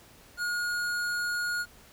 sine tone with tanh clipping, 1436 Hz, F6, 48 cents sharp, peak -30 dBFS, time 0.37-1.66 s, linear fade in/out 50 ms, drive 17 dB, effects pink hiss -55 dBFS RMS until 1.92 s

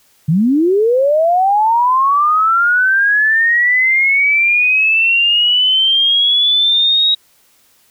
sine linear sweep, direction up, 143.9 to 3816 Hz, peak -9 dBFS, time 0.28-7.15 s, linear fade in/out 10 ms, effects white hiss -53 dBFS RMS until 7.9 s

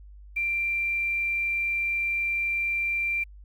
sine tone with quantisation, 2363 Hz, D7, 10 cents sharp, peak -24 dBFS, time 0.36-3.24 s, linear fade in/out 10 ms, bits 9, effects added 50 Hz sine -44 dBFS peak until 3.44 s

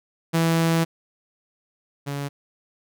sawtooth tone pair in turn, 164.81 / 141.64 Hz, E3 / C#3, 0 / +38 cents, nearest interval minor third, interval 262 cents, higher first, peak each -14 / -23 dBFS, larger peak first, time 0.33-0.85 / 2.06-2.29 s, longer first, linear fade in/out 20 ms, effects none

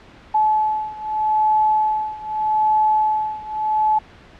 sine beating tone pair, 860 / 860.81 Hz, A5 / A5, -40 / -38 cents, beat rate 0.81 Hz, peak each -18 / -20 dBFS, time 0.34-3.99 s, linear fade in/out 10 ms, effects pink hiss -45 dBFS RMS until 4.39 s + low-pass 3000 Hz 12 dB/octave

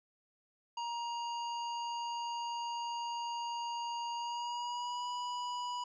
square tone with pitch glide, 943 to 979.6 Hz, A#5 to B5, +20 to -14 cents, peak -37 dBFS, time 0.77-5.84 s, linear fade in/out 5 ms, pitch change +66 cents, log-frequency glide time 4.15-5.08 s, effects resampled to 16000 Hz

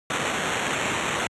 violet noise with sample-and-hold, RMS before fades -26 dBFS, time 0.1-1.27 s, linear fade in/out 2 ms, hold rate 4900 Hz, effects high-pass 100 Hz 12 dB/octave + resampled to 24000 Hz

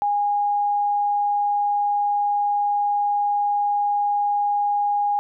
sine tone, 820 Hz, G#5, 22 cents flat, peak -18 dBFS, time 0.02-5.19 s, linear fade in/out 0 ms, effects none

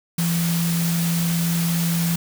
sine tone in noise, 168.8 Hz, E3, 41 cents sharp, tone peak -19 dBFS, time 0.18-2.16 s, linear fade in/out 5 ms, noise white, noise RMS -28 dBFS, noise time 0.18-2.16 s, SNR +6 dB, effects none

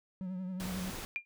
triangle tone with vibrato, 185 Hz, F#3, in tune, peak -34 dBFS, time 0.21-0.9 s, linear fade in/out 0 ms, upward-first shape triangle, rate 11 Hz, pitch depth 56 cents each way
pink noise, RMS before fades -42 dBFS, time 0.6-1.05 s, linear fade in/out 0 ms
sine tone with exponential decay, 2397 Hz, D7, 35 cents sharp, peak -28 dBFS, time 1.16-1.25 s, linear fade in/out 0 ms, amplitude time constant 18 ms
effects none

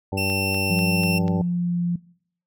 harmonic tone, 96.9 Hz, G2, 20 cents flat, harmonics 1 / 2 / 3 / 4 / 5 / 6 / 8 / 9, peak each -27 / -30 / -32 / -33 / -34 / -35 / -36 / -37 dBFS, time 0.12-1.42 s, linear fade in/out 5 ms
sawtooth tone, 2700 Hz, E7, 41 cents sharp, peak -21 dBFS, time 0.17-1.19 s, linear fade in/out 10 ms
click train, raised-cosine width 0.2 ms, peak -22 dBFS, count 5, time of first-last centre 0.3-1.28 s, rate 4.08 Hz
sine tone with vibrato, 174.61 Hz, F3, in tune, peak -20 dBFS, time 0.7-1.96 s, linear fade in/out 5 ms, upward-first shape triangle, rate 1.5 Hz, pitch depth 9 cents each way
effects noise-tail reverb RT60 0.6 s tail -22 dB re dry

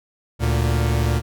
45% pulse tone pair together, 73.42 / 116.03 Hz, D2 / A#2, 0 / -8 cents, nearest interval minor sixth, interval 792 cents, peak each -20 dBFS, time 0.39-1.22 s, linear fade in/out 50 ms, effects none

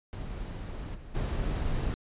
brown noise with level steps, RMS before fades -37 / -45 / -30 dBFS, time 0.13-1.94 s, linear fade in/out 0 ms, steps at 0.94 / 1.14 s, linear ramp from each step 20 ms, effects resampled to 8000 Hz

